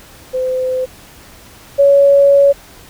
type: tone pair in turn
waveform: sine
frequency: 513 / 560.8 Hz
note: C5 / C#5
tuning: -34 / +20 cents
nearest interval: major second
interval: 154 cents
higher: second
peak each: -14 / -5 dBFS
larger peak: second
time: 0.33-0.86 / 1.78-2.53 s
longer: second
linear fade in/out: 20 ms
effects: pink hiss -40 dBFS RMS until 2.89 s